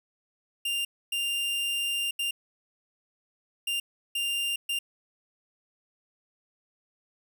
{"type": "tone bursts at uneven times", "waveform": "45% pulse", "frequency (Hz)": 2794, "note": "F7", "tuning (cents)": 0, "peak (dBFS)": -27, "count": 6, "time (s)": [[0.65, 0.85], [1.12, 2.11], [2.19, 2.31], [3.67, 3.8], [4.15, 4.56], [4.69, 4.79]], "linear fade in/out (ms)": 5, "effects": []}